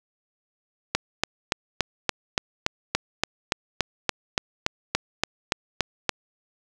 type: click train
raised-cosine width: 0.2 ms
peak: -3 dBFS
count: 19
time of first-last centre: 0.95-6.093 s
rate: 3.5 Hz
effects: none